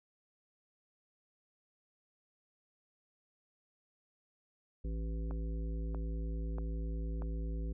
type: harmonic tone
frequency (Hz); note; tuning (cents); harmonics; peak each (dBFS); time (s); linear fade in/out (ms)
55; A1; 0; 1 / 3 / 5 / 7 / 9; -35 / -45 / -49 / -52 / -54; 4.84-7.73; 10
type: click train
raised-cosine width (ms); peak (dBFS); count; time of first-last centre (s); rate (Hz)
1; -31; 4; 5.31-7.221; 1.57
effects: none